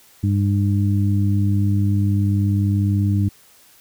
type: harmonic tone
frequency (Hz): 100.4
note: G2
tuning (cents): +42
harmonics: 1 / 2 / 3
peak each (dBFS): -16 / -22 / -26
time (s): 0.23-3.29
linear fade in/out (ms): 10
effects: white hiss -51 dBFS RMS until 3.8 s